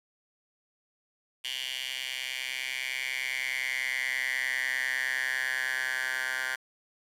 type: tone with high-pass filter sweep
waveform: 10% pulse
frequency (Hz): 129.8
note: C3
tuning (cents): -13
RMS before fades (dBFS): -32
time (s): 1.44-6.56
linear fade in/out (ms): 10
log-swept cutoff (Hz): 2800 to 1500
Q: 6.3
effects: resampled to 32000 Hz + 8-bit